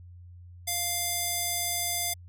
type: tone with band-pass filter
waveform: square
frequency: 698.5 Hz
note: F5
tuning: in tune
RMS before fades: -30 dBFS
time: 0.67-2.14 s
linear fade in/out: 10 ms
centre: 11000 Hz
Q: 0.79
effects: added 88 Hz sine -45 dBFS peak until 2.28 s